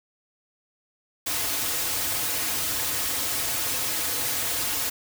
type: noise with comb filter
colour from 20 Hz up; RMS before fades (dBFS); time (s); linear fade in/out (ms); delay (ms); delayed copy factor
white; -27; 1.26-4.9; 10; 5.1; -0.95
effects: none